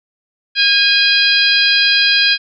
harmonic tone with a mistuned harmonic, 813 Hz, G#5, 37 cents flat, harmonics 2 / 3 / 4 / 5 / 6, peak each -16 / -16 / -16 / -16 / -16 dBFS, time 0.55-2.38 s, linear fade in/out 50 ms, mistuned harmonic 3, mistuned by +32 cents, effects none

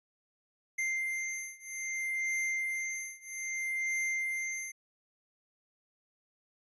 square beating tone pair, 2093 / 2093.62 Hz, C7 / C7, 0 / +1 cents, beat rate 0.62 Hz, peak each -37 / -36 dBFS, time 0.78-4.72 s, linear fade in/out 10 ms, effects resampled to 22050 Hz

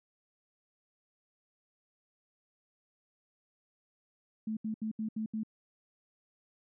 sine tone bursts, 218.4 Hz, A3, 13 cents flat, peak -32 dBFS, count 6, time 4.47-5.434 s, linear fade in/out 5 ms, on 99 ms, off 74 ms, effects none

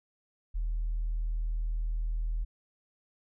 sine tone, 40.05 Hz, E1, 49 cents flat, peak -27 dBFS, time 0.54-2.45 s, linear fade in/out 20 ms, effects tanh soft clip ceiling -25 dBFS

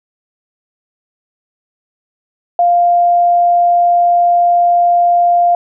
sine tone, 698.5 Hz, F5, in tune, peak -7 dBFS, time 2.59-5.55 s, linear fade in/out 2 ms, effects none

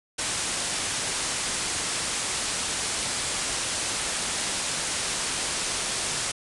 white low-pass noise, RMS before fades -29 dBFS, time 0.18-6.32 s, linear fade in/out 10 ms, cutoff 10000 Hz, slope 96 dB/octave, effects none

